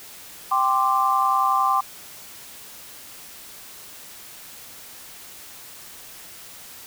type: chord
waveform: sine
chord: G suspended fourth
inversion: none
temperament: just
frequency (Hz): 784 / 1045.3 / 1176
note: G5 / C6 / D6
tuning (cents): 0 / -2 / +2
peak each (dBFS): -23 / -21 / -21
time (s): 0.51-1.81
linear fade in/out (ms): 10
effects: white hiss -42 dBFS RMS until 6.86 s